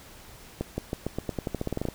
accelerating click train, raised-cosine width 2 ms, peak -15 dBFS, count 16, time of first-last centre 0.61-1.886 s, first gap 170 ms, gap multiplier 0.89, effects pink hiss -49 dBFS RMS until 1.94 s

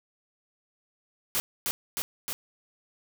white noise with echo, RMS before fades -27 dBFS, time 1.35-1.4 s, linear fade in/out 0 ms, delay 310 ms, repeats 3, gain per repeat -2 dB, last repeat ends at 2.33 s, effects none

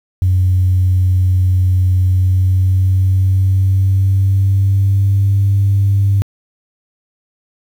sine tone with pitch glide, 92.1 to 99.28 Hz, F#2 to G2, -7 to +22 cents, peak -8 dBFS, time 0.22-6.22 s, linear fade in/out 0 ms, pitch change +129 cents, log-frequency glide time 2-5.36 s, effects tanh soft clip ceiling -5 dBFS + 7-bit

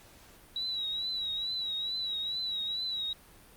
sine tone with vibrato, 3889 Hz, B7, 27 cents flat, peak -31 dBFS, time 0.56-3.13 s, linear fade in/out 2 ms, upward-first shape triangle, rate 2.3 Hz, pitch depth 73 cents each way, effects pink hiss -56 dBFS RMS until 3.56 s + Opus 48 kbps

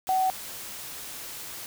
sine tone in noise, 754 Hz, F#5, 32 cents sharp, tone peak -21 dBFS, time 0.09-0.3 s, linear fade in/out 0 ms, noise white, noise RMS -39 dBFS, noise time 0.07-1.66 s, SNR +15 dB, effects none

